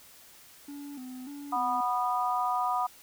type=tone with vibrato; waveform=triangle; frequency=269.9 Hz; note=C#4; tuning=46 cents flat; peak=-37 dBFS; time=0.68-1.81 s; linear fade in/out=5 ms; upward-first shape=square; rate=1.7 Hz; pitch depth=100 cents each way
type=harmonic tone; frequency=245.8 Hz; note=B3; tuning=8 cents flat; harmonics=3 / 4 / 5; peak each=-30 / -30 / -31 dBFS; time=1.52-2.87 s; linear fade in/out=10 ms
effects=white hiss -54 dBFS RMS until 3.02 s